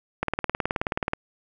click train, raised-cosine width 0.5 ms, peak -9 dBFS, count 18, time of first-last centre 0.23-1.134 s, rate 18.8 Hz, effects none

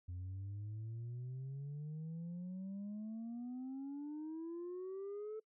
sine exponential sweep, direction up, 88 to 440 Hz, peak -40 dBFS, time 0.08-5.4 s, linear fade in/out 10 ms, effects noise-tail reverb RT60 0.1 s tail -26 dB re dry + tanh soft clip ceiling -41 dBFS

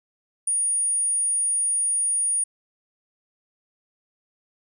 sine tone, 9540 Hz, D9, 26 cents sharp, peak -20 dBFS, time 0.47-2.44 s, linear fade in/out 5 ms, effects none

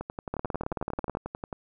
two click trains, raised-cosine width 1 ms, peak -16 / -20 dBFS, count 16 / 18, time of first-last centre 0.34-1.151 / 0.01-1.528 s, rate 18.5 / 11.2 Hz, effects none

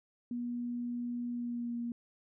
sine tone with pitch glide, 241.2 to 236.9 Hz, B3 to A#3, -41 to +28 cents, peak -34 dBFS, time 0.31-1.92 s, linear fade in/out 2 ms, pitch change -31 cents, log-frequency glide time 1.31-1.76 s, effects none

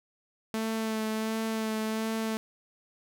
sawtooth tone with vibrato, 220.4 Hz, A3, 3 cents sharp, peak -25 dBFS, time 0.54-2.37 s, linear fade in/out 0 ms, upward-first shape sine, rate 1.4 Hz, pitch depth 18 cents each way, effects none

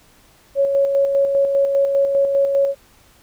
sine tone with tremolo, 554.4 Hz, C#5, in tune, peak -12 dBFS, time 0.55-2.75 s, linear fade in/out 50 ms, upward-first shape square, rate 5 Hz, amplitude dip 40%, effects pink hiss -52 dBFS RMS until 3.22 s

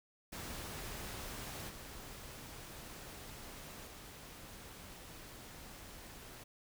pink noise with level steps, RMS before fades -45 / -50 / -52 dBFS, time 0.32-6.44 s, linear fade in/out 10 ms, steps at 1.68 / 3.86 s, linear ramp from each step 20 ms, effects none

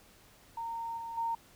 sine tone with level steps, 920 Hz, A#5, 23 cents flat, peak -35 / -38 / -30 dBFS, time 0.57-1.35 s, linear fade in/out 5 ms, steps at 0.97 / 1.17 s, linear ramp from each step 10 ms, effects pink hiss -60 dBFS RMS until 1.55 s

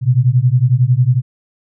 sine beating tone pair, 120 / 131 Hz, B2 / C3, -49 / +2 cents, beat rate 11 Hz, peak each -12 dBFS, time 0.01-1.22 s, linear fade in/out 50 ms, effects none

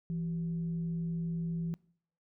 sine tone with frequency modulation, 167.5 Hz, E3, 28 cents sharp, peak -32 dBFS, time 0.1-1.74 s, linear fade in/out 0 ms, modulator 218 Hz, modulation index 0.2, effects noise-tail reverb RT60 0.6 s tail -24 dB re dry

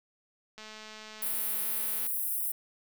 click train, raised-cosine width 0.2 ms, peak -29 dBFS, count 322, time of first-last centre 0.58-2.066 s, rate 216 Hz
white high-pass noise, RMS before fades -32 dBFS, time 1.22-2.52 s, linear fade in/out 5 ms, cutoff 9600 Hz, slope 48 dB/octave
effects none

